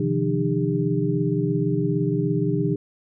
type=tone cluster; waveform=sine; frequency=129.2 / 155.6 / 172.9 / 302.9 / 401.5 Hz; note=C3 / D#3 / F3 / D#4 / G4; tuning=-21 / 0 / -17 / -46 / +41 cents; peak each=-26 dBFS; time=0-2.76 s; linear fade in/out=5 ms; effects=none